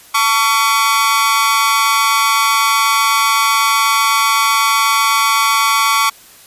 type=tone with amplitude modulation; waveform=sawtooth; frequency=1127 Hz; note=C#6; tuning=28 cents sharp; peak=-3 dBFS; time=0.14-6.1 s; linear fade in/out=10 ms; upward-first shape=sine; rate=239 Hz; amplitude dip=95%; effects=white hiss -42 dBFS RMS until 6.46 s + resampled to 32000 Hz